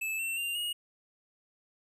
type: tone with pitch steps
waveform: square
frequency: 2617 / 2700 / 2785 / 2874 Hz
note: E7 / E7 / F7 / F7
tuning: -13 / +41 / -5 / +49 cents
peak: -32 dBFS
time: 0.01-0.73 s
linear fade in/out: 10 ms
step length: 180 ms
effects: none